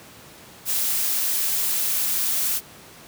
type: noise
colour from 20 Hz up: blue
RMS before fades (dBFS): -23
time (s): 0.65-2.61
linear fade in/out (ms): 50
effects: pink hiss -45 dBFS RMS until 3.07 s + high-pass 100 Hz 12 dB/octave